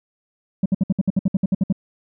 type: tone bursts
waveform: sine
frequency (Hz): 191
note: G3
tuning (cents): -45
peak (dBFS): -11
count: 13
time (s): 0.63-1.726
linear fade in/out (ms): 5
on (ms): 28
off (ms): 61
effects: tanh soft clip ceiling -13 dBFS